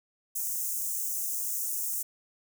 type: high-pass noise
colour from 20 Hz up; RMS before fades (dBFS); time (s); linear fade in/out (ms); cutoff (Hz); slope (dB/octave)
white; -32; 0.35-2.03; 10; 6200; 48
effects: none